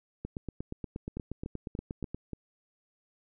two click trains, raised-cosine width 3 ms, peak -24 / -23 dBFS, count 5 / 17, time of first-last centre 1.17-2.333 / 0.25-2.146 s, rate 3.44 / 8.44 Hz, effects none

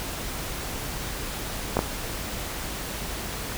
clicks, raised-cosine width 1 ms, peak -7 dBFS, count 2, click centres 1.769 / 1.791 s, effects added 50 Hz sine -39 dBFS peak until 3.57 s + pink hiss -33 dBFS RMS until 3.57 s

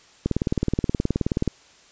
click train, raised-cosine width 3 ms, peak -8 dBFS, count 24, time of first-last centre 0.26-1.477 s, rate 18.9 Hz, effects white hiss -53 dBFS RMS until 1.91 s + resampled to 16000 Hz

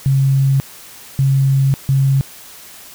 sine tone bursts at uneven times, 135.7 Hz, C#3, 36 cents flat, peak -10 dBFS, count 3, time 0.06-0.6 / 1.19-1.74 / 1.89-2.21 s, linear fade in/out 0 ms, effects white hiss -38 dBFS RMS until 2.94 s

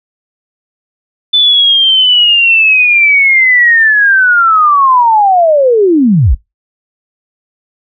sine linear sweep, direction down, 3520 to 39.78 Hz, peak -4 dBFS, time 1.33-6.35 s, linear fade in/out 10 ms, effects noise-tail reverb RT60 0.2 s tail -22 dB re dry

